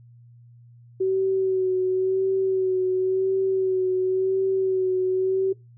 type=tone with vibrato; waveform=sine; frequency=377.2 Hz; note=F#4; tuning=33 cents sharp; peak=-19 dBFS; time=1-5.53 s; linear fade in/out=10 ms; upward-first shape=sine; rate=0.94 Hz; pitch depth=27 cents each way; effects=noise-tail reverb RT60 0.2 s tail -21 dB re dry + added 119 Hz sine -47 dBFS peak until 5.77 s